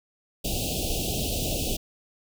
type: band-stop noise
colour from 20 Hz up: pink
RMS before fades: -28 dBFS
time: 0.44-1.77 s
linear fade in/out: 10 ms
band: 760 to 2600 Hz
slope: 96 dB/octave
effects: none